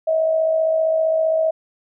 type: tone with amplitude modulation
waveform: sine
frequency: 641 Hz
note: E5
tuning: 49 cents flat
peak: -13 dBFS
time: 0.07-1.51 s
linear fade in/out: 10 ms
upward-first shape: sine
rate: 55.3 Hz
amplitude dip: 45%
effects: none